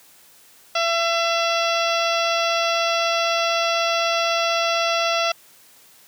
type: harmonic tone with a mistuned harmonic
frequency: 673 Hz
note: E5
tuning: 36 cents sharp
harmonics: 1 / 2 / 3 / 4 / 5 / 6 / 7 / 8 / 9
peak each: -22 / -24 / -31 / -26 / -28 / -34 / -32 / -34 / -36 dBFS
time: 0.75-5.32 s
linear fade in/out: 5 ms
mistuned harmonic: 9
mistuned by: -61 cents
effects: white hiss -51 dBFS RMS until 6.07 s + high-pass 100 Hz 12 dB/octave

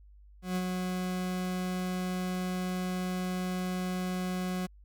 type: tone with ADSR envelope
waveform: 40% pulse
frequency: 182.9 Hz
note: F#3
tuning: 20 cents flat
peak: -27 dBFS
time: 0.42-4.67 s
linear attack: 140 ms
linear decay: 52 ms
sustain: -3 dB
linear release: 16 ms
effects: added 50 Hz sine -52 dBFS peak until 4.84 s

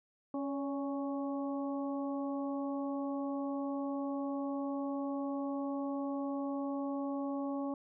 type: harmonic tone with a mistuned harmonic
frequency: 277 Hz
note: C#4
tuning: 1 cent flat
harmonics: 1 / 2 / 3 / 4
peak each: -35 / -41 / -45 / -47 dBFS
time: 0.34-7.74 s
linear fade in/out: 2 ms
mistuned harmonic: 2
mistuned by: +37 cents
effects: none

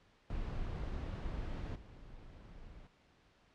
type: noise with level steps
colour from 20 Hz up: brown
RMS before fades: -40 / -53 dBFS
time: 0.3-2.87 s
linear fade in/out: 2 ms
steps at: 1.75 s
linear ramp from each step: 10 ms
effects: pink hiss -68 dBFS RMS until 3.54 s + low-pass 4000 Hz 12 dB/octave

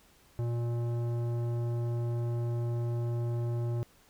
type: tone with tanh clipping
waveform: sine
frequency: 118.5 Hz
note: A#2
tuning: 29 cents sharp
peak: -31 dBFS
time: 0.39-3.83 s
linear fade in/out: 0 ms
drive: 14 dB
effects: pink hiss -62 dBFS RMS until 4.09 s

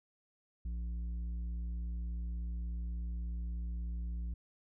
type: tone with tanh clipping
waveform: triangle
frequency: 58.27 Hz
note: A#1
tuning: in tune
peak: -37 dBFS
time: 0.65-4.34 s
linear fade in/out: 5 ms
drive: 11 dB
effects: none

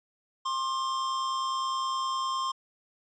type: tone pair together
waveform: square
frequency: 1060.2 / 1190 Hz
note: C6 / D6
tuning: +23 / +22 cents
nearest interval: major second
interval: 199 cents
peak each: -29 / -40 dBFS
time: 0.45-2.52 s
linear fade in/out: 10 ms
effects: resampled to 16000 Hz

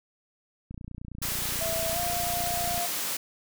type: click train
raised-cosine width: 5 ms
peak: -27 dBFS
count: 62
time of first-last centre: 0.71-2.778 s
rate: 29.5 Hz
type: high-pass noise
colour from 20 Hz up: white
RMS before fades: -31 dBFS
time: 1.22-3.17 s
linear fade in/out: 5 ms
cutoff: 160 Hz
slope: 12 dB/octave
type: tone with pitch glide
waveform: sine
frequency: 659.3 to 698.1 Hz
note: E5 to F5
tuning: 0 to -1 cents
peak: -30 dBFS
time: 1.6-2.87 s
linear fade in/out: 20 ms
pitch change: +99 cents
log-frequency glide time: 1.92-1.98 s
effects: none

